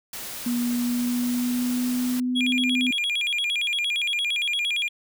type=noise; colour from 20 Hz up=white; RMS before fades=-35 dBFS; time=0.13-2.2 s; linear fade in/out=2 ms
type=tone with pitch glide; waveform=sine; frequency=240.8 to 252 Hz; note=B3 to B3; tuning=-44 to +35 cents; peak=-22 dBFS; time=0.46-2.91 s; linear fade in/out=5 ms; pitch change=+79 cents; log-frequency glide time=0.57-2.54 s
type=tone with vibrato; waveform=triangle; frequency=2828 Hz; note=F7; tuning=21 cents sharp; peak=-21 dBFS; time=2.35-4.89 s; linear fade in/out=20 ms; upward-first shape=square; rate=8.7 Hz; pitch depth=280 cents each way
effects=none